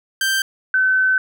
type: tone pair in turn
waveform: sawtooth / sine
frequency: 1568 / 1523.4 Hz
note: G6 / G6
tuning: 0 / -50 cents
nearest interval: unison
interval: 50 cents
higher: first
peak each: -13 dBFS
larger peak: neither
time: 0.21-0.42 / 0.74-1.18 s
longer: second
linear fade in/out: 2 ms
effects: none